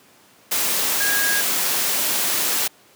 sine tone in noise, 1639 Hz, G#6, 23 cents flat, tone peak -21 dBFS, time 1-1.41 s, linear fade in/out 10 ms, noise white, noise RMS -21 dBFS, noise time 0.51-2.68 s, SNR -3 dB, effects pink hiss -52 dBFS RMS until 2.95 s + high-pass 200 Hz 12 dB/octave

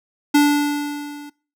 square tone with level ramp, 291.3 Hz, D4, 14 cents flat, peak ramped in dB -10 to -35 dBFS, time 0.34-1.3 s, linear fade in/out 10 ms, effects noise-tail reverb RT60 0.4 s tail -24 dB re dry

